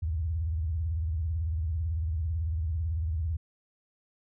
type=tone with vibrato; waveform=sine; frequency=80.3 Hz; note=E2; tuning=45 cents flat; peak=-27 dBFS; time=0.02-3.37 s; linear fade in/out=10 ms; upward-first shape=sine; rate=18 Hz; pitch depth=200 cents each way; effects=none